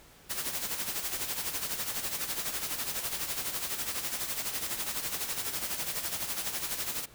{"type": "noise with tremolo", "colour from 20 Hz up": "white", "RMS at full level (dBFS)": -32, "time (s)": [0.29, 7.06], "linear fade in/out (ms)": 20, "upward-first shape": "sine", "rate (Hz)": 12, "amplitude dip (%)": 60, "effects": ["pink hiss -56 dBFS RMS until 7.14 s"]}